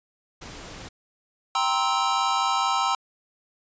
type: noise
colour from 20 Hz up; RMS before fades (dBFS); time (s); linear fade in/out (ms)
pink; -40; 0.41-0.89; 10
type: chord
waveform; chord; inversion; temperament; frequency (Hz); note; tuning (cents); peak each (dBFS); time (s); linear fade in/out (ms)
square; C dominant seventh; second; just; 784.9 / 941.9 / 1046.5 / 1308.1; G5 / Bb5 / C6 / E6; +2 / +18 / 0 / -14; -28 / -28 / -28 / -27; 1.55-2.95; 2
effects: resampled to 16000 Hz